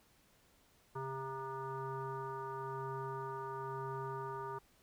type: tone with frequency modulation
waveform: sine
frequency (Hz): 668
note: E5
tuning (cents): +23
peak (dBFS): -39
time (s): 0.95-4.59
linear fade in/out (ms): 10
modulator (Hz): 267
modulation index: 2.2
effects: pink hiss -69 dBFS RMS until 4.82 s